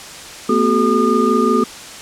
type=tone cluster; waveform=sine; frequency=225.6 / 251 / 374.8 / 429.4 / 1215 Hz; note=A3 / B3 / F#4 / A4 / D#6; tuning=+44 / +28 / +22 / -42 / -42 cents; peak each=-18 dBFS; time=0.49-1.64 s; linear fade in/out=5 ms; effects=white hiss -33 dBFS RMS until 2.01 s + low-pass 8000 Hz 12 dB/octave